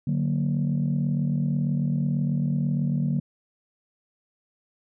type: chord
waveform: sine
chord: D augmented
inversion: none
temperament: equal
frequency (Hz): 146.83 / 185 / 233.1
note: D3 / F#3 / A#3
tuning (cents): 0 / 0 / 0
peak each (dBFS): -23 / -27 / -27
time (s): 0.07-3.2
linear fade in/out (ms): 5
effects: tanh soft clip ceiling -16 dBFS